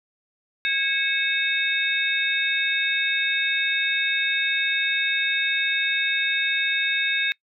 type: tone cluster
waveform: sine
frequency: 1640 / 2206 / 2593 / 3699 Hz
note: G#6 / C#7 / E7 / A#7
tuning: -22 / -9 / -29 / -14 cents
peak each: -26 dBFS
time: 0.65-7.32 s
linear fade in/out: 0 ms
effects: noise-tail reverb RT60 0.1 s tail -24 dB re dry